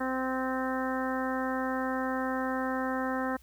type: harmonic tone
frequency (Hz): 260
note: C4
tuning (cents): -11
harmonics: 1 / 2 / 3 / 4 / 5 / 6 / 7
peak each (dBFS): -32 / -35 / -37 / -38 / -39 / -40 / -40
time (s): 0-3.37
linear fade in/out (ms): 10
effects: added 60 Hz sine -55 dBFS peak until 3.42 s + white hiss -63 dBFS RMS until 3.42 s